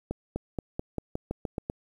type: accelerating click train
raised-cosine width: 2 ms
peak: -17 dBFS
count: 10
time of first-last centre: 0.11-1.699 s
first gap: 250 ms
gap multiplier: 0.91
effects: 9-bit